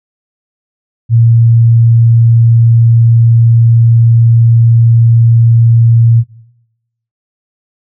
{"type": "tone", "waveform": "sine", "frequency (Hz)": 115.8, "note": "A#2", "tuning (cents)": -11, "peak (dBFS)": -3, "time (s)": [1.09, 6.24], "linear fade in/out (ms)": 50, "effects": ["noise-tail reverb RT60 0.9 s tail -20 dB re dry"]}